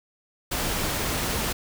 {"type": "noise", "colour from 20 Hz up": "pink", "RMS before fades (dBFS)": -27, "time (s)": [0.51, 1.53], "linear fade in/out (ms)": 10, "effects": []}